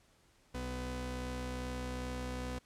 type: tone pair together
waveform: sawtooth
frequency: 62.52 / 250.1 Hz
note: B1 / B3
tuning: +22 / +22 cents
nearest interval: 2 octaves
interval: 2400 cents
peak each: -36 / -36 dBFS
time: 0.54-2.59 s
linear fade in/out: 10 ms
effects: pink hiss -68 dBFS RMS until 2.65 s + low-pass 10000 Hz 12 dB/octave